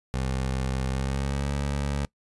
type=tone with pitch glide; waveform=20% pulse; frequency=65.41 to 70.51 Hz; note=C2 to C#2; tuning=0 to +30 cents; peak=-21 dBFS; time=0.14-2.05 s; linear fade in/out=0 ms; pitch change=+130 cents; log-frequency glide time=0.88-1.51 s; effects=noise-tail reverb RT60 0.1 s tail -23 dB re dry + resampled to 24000 Hz